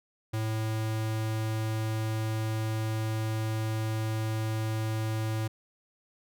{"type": "tone", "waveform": "square", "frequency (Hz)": 110, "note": "A2", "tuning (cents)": 0, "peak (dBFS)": -29, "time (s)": [0.33, 5.48], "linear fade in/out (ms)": 10, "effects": []}